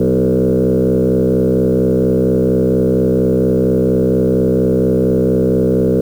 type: tone with frequency modulation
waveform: sine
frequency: 315 Hz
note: D#4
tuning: 21 cents sharp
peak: -9 dBFS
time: 0-6.01 s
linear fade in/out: 5 ms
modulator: 64.3 Hz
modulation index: 3
effects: tanh soft clip ceiling -5 dBFS + 7-bit